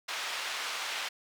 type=band-pass noise; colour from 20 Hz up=white; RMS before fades=-36 dBFS; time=0.08-1.09 s; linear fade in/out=10 ms; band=780 to 3600 Hz; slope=12 dB/octave; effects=none